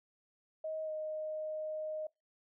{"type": "tone with pitch glide", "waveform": "sine", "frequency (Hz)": [630, 620.3], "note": ["D#5", "D#5"], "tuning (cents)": [21, -5], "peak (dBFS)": -36, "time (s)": [0.64, 2.07], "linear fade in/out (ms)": 5, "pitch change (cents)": -26, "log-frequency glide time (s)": [0.84, 0.91], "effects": ["noise-tail reverb RT60 0.2 s tail -24 dB re dry"]}